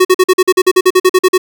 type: tone bursts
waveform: square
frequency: 370 Hz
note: F#4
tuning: in tune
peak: -5 dBFS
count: 15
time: 0-1.38 s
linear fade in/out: 10 ms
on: 50 ms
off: 45 ms
effects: none